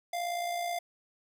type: tone with amplitude modulation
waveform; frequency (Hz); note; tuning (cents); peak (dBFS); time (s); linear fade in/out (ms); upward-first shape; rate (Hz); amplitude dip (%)
square; 697; F5; -4; -30; 0.13-0.79; 5; sine; 58.8; 45
effects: none